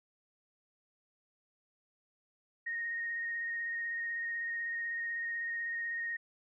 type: tone with vibrato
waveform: sine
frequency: 1860 Hz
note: A#6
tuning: 4 cents flat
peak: -34 dBFS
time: 2.66-6.17 s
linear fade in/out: 10 ms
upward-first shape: square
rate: 16 Hz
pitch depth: 11 cents each way
effects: none